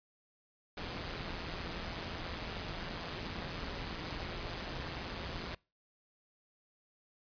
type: noise with amplitude modulation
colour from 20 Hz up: pink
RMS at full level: -38 dBFS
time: 0.77-5.55 s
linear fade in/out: 5 ms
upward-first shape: sine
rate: 172 Hz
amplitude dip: 60%
effects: noise-tail reverb RT60 0.3 s tail -25 dB re dry + resampled to 11025 Hz